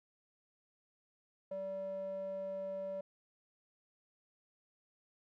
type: tone with band-pass filter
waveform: square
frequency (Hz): 192.8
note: G3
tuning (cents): -28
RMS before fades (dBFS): -41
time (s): 1.51-3.01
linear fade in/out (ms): 5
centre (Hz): 550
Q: 7.5
effects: none